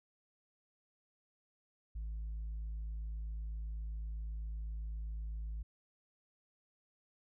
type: tone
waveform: sine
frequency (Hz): 53.9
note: A1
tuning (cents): -35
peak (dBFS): -36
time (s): 1.95-5.63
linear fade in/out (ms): 10
effects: tanh soft clip ceiling -37 dBFS

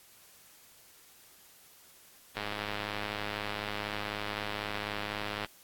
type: click train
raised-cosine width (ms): 0.3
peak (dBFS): -18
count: 321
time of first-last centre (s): 2.37-5.447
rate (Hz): 104
effects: white hiss -58 dBFS RMS until 5.63 s + AAC 64 kbps

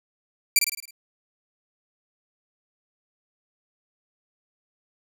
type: tone with echo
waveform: 10% pulse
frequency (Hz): 2349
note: D7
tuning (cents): 0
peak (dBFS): -5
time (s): 0.56-0.59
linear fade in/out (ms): 2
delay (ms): 53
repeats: 6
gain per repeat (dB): -5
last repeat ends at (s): 0.908
effects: none

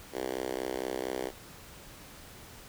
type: tone with high-pass filter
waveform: 5% pulse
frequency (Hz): 64.3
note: C2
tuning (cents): -30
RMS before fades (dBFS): -35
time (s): 0.12-1.32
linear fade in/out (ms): 50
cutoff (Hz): 370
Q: 2.3
effects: pink hiss -50 dBFS RMS until 2.68 s

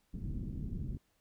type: low-pass noise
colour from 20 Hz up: pink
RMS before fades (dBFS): -39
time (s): 0.13-0.98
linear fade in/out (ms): 10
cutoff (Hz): 250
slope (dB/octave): 24
effects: pink hiss -75 dBFS RMS until 1.2 s

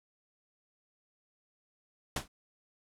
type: noise with exponential decay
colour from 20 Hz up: pink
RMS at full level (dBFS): -28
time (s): 2.16-2.28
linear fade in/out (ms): 5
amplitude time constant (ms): 26
effects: low-pass 11000 Hz 12 dB/octave

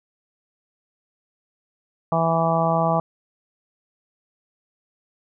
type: harmonic tone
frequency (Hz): 164.81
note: E3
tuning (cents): 0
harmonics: 1 / 2 / 3 / 4 / 5 / 6 / 7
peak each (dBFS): -23 / -33 / -29 / -22 / -24 / -28 / -26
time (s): 2.12-3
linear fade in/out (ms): 2
effects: none

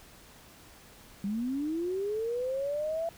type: linear sweep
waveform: sine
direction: up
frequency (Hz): 192.2 to 675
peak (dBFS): -29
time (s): 1.24-3.09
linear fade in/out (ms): 2
effects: pink hiss -54 dBFS RMS until 3.17 s

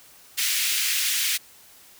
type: high-pass noise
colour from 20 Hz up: pink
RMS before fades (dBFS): -24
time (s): 0.37-1.38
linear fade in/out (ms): 20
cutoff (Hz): 2100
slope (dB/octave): 24
effects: white hiss -51 dBFS RMS until 1.99 s

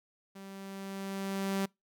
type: tone with level ramp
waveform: sawtooth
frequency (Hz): 194.9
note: G3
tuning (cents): -10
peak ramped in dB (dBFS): -42 to -25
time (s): 0.35-1.66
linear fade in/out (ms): 10
effects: noise-tail reverb RT60 0.2 s tail -26 dB re dry

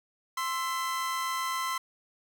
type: tone cluster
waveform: 45% pulse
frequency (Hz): 1050 / 1326 / 2013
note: C6 / E6 / B6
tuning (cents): +6 / +10 / +33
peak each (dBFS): -31 / -36 / -38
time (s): 0.37-1.78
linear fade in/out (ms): 5
effects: none

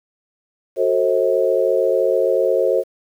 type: chord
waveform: sine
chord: F# diminished seventh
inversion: none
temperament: just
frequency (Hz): 370 / 444 / 532.8 / 639.4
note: F#4 / A4 / C5 / Eb5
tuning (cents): 0 / +16 / +31 / +47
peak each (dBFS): -21 / -20 / -17 / -23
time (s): 0.76-2.84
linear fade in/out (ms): 50
effects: 8-bit

